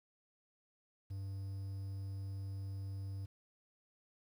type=tone with quantisation; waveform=triangle; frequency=97.4 Hz; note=G2; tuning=11 cents flat; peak=-38 dBFS; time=1.1-3.26 s; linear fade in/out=10 ms; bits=11; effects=none